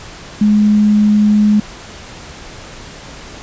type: tone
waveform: sine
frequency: 209.9 Hz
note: G#3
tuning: 19 cents sharp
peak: -7 dBFS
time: 0.41-1.6 s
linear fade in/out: 5 ms
effects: pink hiss -33 dBFS RMS until 3.42 s + resampled to 16000 Hz